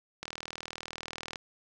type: click train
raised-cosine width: 0.2 ms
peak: -19 dBFS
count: 46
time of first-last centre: 0.23-1.358 s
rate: 39.9 Hz
effects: none